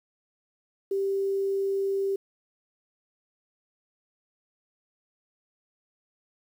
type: tone with quantisation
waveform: sine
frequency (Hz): 392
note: G4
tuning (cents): 0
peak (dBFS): -24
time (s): 0.91-2.16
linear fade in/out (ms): 5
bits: 9
effects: none